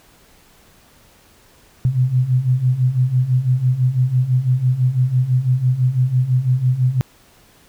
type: beating tone pair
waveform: sine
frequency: 123.7 / 129.7 Hz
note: B2 / C3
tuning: +3 / -15 cents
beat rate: 6 Hz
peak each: -19 / -15 dBFS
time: 1.85-7.01 s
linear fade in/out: 0 ms
effects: pink hiss -51 dBFS RMS until 7.68 s